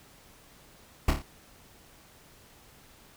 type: noise with echo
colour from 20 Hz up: brown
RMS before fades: -21 dBFS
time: 1.08-1.11 s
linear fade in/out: 5 ms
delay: 28 ms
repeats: 4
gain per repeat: -5 dB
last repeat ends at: 1.222 s
effects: pink hiss -56 dBFS RMS until 3.16 s